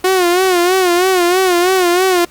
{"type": "tone with vibrato", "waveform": "sawtooth", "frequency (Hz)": 362.7, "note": "F#4", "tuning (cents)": -34, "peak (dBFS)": -6, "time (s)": [0.04, 2.25], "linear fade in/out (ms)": 5, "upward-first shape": "sine", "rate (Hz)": 3.1, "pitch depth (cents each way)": 82, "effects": ["pink hiss -44 dBFS RMS until 2.3 s", "Opus 48 kbps"]}